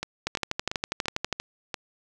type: two click trains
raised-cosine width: 0.2 ms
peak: -9 / -13 dBFS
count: 14 / 6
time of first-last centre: 0.27-1.327 / 0.03-1.742 s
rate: 12.3 / 2.92 Hz
effects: none